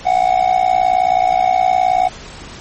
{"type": "tone with amplitude modulation", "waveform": "triangle", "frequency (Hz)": 740, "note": "F#5", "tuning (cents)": 0, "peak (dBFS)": -5, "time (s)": [0.05, 2.09], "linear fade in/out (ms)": 20, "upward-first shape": "sine", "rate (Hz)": 59, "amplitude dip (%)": 90, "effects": ["pink hiss -34 dBFS RMS until 2.6 s", "MP3 32 kbps"]}